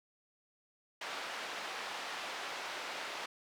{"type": "band-pass noise", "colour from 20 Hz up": "pink", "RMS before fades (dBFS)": -42, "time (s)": [1.01, 3.26], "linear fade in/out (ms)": 5, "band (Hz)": [670, 4100], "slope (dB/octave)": 12, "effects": []}